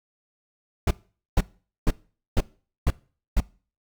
brown noise bursts, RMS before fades -18 dBFS, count 6, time 0.87-3.404 s, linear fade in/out 5 ms, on 39 ms, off 460 ms, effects noise-tail reverb RT60 0.4 s tail -22 dB re dry

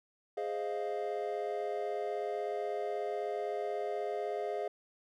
triangle chord, F minor seventh, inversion first, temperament equal, 415.3 / 523.3 / 622.3 / 698.5 Hz, Ab4 / C5 / Eb5 / F5, 0 / 0 / 0 / 0 cents, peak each -35 / -40 / -38 / -37 dBFS, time 0.37-4.68 s, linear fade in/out 5 ms, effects none

